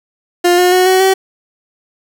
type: tone with pitch steps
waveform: 30% pulse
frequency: 352.4 / 359.6 / 366.9 / 374.4 / 382.1 Hz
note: F4 / F#4 / F#4 / F#4 / G4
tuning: +16 / -49 / -15 / +20 / -44 cents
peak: -5 dBFS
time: 0.44-1.14 s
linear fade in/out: 10 ms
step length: 140 ms
effects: 7-bit